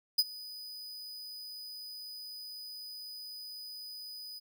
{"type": "tone with ADSR envelope", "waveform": "45% pulse", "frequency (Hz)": 4978, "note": "D#8", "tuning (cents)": 0, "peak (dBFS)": -20, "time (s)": [0.18, 4.4], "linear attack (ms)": 11, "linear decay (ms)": 39, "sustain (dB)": -22, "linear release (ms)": 23, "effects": []}